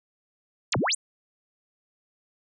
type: exponential two-way sweep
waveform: sine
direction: down then up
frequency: 9780 to 98 to 9780 Hz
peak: -22 dBFS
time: 0.72-0.95 s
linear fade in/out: 5 ms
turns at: 0.77 s
effects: none